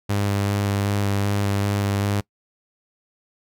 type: tone with vibrato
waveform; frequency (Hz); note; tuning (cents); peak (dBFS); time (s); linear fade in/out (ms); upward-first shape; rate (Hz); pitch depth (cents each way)
sawtooth; 100.8; G2; +49; -16; 0.09-2.21; 10; square; 2.6; 10
effects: noise-tail reverb RT60 0.1 s tail -23 dB re dry